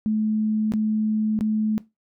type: tone with dropouts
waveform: sine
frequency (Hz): 215.8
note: A3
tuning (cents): -33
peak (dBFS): -19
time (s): 0.06-1.78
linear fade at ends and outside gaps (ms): 0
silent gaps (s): 0.721-0.737 / 1.39-1.409
effects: noise-tail reverb RT60 0.2 s tail -18 dB re dry